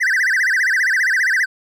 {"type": "tone with vibrato", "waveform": "triangle", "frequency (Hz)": 1760, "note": "A6", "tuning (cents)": 0, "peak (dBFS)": -12, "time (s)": [0, 1.46], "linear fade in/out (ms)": 20, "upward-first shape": "sine", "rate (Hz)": 15, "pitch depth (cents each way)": 250, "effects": []}